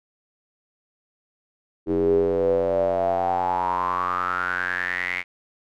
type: tone with band-pass filter sweep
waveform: square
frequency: 45 Hz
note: F#1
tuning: 47 cents flat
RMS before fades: -23 dBFS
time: 1.86-5.24 s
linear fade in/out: 50 ms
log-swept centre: 350 to 2200 Hz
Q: 9.9
effects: none